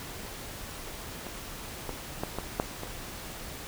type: clicks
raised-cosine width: 1 ms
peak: -24 / -20 / -16 / -18 / -11 / -23 dBFS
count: 6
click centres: 1.267 / 1.893 / 2.235 / 2.386 / 2.599 / 2.834 s
effects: pink hiss -41 dBFS RMS until 3.67 s